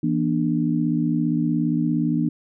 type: tone cluster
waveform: sine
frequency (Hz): 164.8 / 240 / 297.3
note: E3 / B3 / D4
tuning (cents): 0 / -49 / +21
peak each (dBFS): -23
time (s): 0.03-2.29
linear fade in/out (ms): 5
effects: none